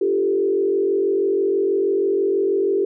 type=tone with frequency modulation; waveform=sine; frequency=392 Hz; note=G4; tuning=in tune; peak=-16 dBFS; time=0.01-2.85 s; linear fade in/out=5 ms; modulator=46.2 Hz; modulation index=1; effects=none